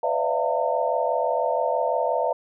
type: tone cluster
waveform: sine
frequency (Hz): 504 / 583 / 648 / 694 / 908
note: B4 / D5 / E5 / F5 / A#5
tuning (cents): +35 / -13 / -30 / -11 / -46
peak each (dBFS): -27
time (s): 0.03-2.33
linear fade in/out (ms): 5
effects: none